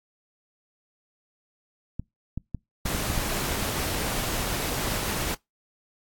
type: clicks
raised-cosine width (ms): 5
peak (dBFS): -18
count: 8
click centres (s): 1.996 / 2.376 / 2.547 / 2.857 / 2.949 / 3.101 / 3.178 / 3.626
type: noise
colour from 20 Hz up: pink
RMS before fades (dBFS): -29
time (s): 2.85-5.35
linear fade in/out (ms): 10
effects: noise-tail reverb RT60 0.2 s tail -26 dB re dry + AAC 64 kbps